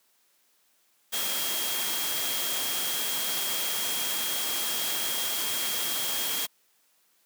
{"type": "tone in noise", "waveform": "sine", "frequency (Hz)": 3251, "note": "G#7", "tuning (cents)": -38, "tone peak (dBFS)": -34, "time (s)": [1.12, 6.47], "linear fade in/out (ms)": 20, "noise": "white", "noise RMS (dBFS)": -30, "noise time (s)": [1.12, 6.47], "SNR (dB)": -7, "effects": ["white hiss -67 dBFS RMS until 7.25 s", "high-pass 200 Hz 12 dB/octave"]}